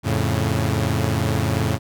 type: chord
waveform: sawtooth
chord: F augmented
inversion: none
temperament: equal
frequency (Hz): 87.31 / 110 / 138.59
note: F2 / A2 / C#3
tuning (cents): 0 / 0 / 0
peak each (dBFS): -20 / -18 / -20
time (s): 0.03-1.79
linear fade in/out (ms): 50
effects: none